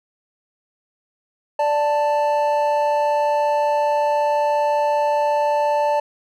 triangle tone pair together, 587.3 / 882.7 Hz, D5 / A5, 0 / +5 cents, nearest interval perfect fifth, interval 705 cents, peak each -17 dBFS, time 1.59-6 s, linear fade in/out 5 ms, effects none

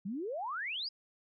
sine exponential sweep, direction up, 179.4 to 5120 Hz, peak -35 dBFS, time 0.05-0.89 s, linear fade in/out 10 ms, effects none

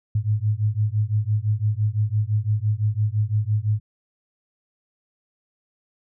sine beating tone pair, 103.5 / 109.4 Hz, G#2 / A2, -5 / -9 cents, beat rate 5.9 Hz, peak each -22 dBFS, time 0.15-3.8 s, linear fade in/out 5 ms, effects none

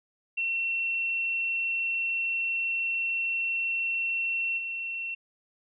sine tone with level steps, 2713 Hz, E7, 49 cents sharp, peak -26 / -31 dBFS, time 0.37-5.15 s, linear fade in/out 10 ms, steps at 4.57 s, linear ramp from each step 20 ms, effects none

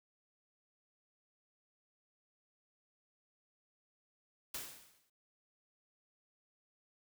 white noise with exponential decay, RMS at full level -40 dBFS, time 4.54-5.1 s, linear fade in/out 5 ms, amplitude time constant 120 ms, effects none

